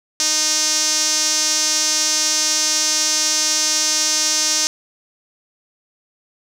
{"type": "tone with band-pass filter", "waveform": "sawtooth", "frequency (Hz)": 308, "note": "D#4", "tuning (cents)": -17, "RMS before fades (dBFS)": -18, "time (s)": [0.2, 4.67], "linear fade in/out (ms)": 0, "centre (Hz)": 5900, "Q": 4, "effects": []}